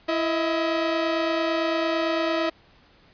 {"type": "tone pair together", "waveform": "sawtooth", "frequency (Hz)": [332.1, 635.3], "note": ["E4", "D#5"], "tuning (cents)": [13, 36], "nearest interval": "major seventh", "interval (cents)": 1123, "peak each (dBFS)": -21, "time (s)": [0.08, 2.5], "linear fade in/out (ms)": 10, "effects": ["pink hiss -56 dBFS RMS until 3.13 s", "resampled to 11025 Hz"]}